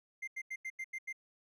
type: tone bursts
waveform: triangle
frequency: 2093 Hz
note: C7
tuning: in tune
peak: -36 dBFS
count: 7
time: 0.22-1.128 s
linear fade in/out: 10 ms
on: 56 ms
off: 86 ms
effects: none